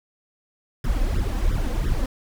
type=noise with flanger; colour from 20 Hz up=brown; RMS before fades=-22 dBFS; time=0.84-2.06 s; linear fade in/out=2 ms; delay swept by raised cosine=0.56 to 3.96 ms; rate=2.9 Hz; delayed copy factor=+1; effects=none